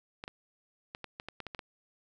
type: clicks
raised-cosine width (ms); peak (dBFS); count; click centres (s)
0.3; -24; 10; 0.239 / 0.279 / 0.949 / 1.043 / 1.199 / 1.286 / 1.403 / 1.467 / 1.548 / 1.592
effects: none